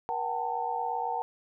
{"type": "tone cluster", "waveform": "sine", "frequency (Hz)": [478, 752, 810, 898], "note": ["A#4", "F#5", "G#5", "A5"], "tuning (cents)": [43, 28, -43, 35], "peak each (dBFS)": [-38, -33, -37, -32], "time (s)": [0.09, 1.22], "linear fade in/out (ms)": 0, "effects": []}